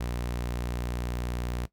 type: tone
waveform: sawtooth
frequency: 60.2 Hz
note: B1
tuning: 44 cents flat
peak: -26 dBFS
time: 0-1.66 s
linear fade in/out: 10 ms
effects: noise-tail reverb RT60 0.1 s tail -17 dB re dry